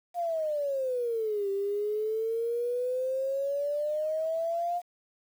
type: exponential two-way sweep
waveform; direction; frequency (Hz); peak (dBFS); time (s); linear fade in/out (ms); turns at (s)
sine; down then up; 710 to 392 to 710; -27; 0.14-4.82; 50; 1.5
effects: 9-bit